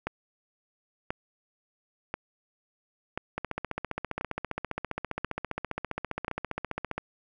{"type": "two click trains", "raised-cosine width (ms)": 0.5, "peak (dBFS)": [-16, -15], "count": [55, 7], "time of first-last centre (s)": [[3.38, 6.98], [0.07, 6.281]], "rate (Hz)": [15, 0.966], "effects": []}